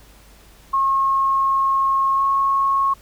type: tone with pitch glide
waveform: sine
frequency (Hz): 1083 to 1093.7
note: C#6 to C#6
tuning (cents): -41 to -24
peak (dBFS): -15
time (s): 0.73-2.94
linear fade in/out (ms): 10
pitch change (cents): +17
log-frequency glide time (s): 2.15-2.22
effects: added 50 Hz sine -48 dBFS peak until 3.01 s + pink hiss -50 dBFS RMS until 3.01 s